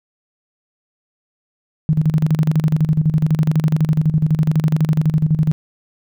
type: tone with tremolo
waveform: sine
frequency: 155.56 Hz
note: D#3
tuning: in tune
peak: -10 dBFS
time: 1.89-5.52 s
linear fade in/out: 0 ms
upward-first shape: square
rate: 12 Hz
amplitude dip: 75%
effects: none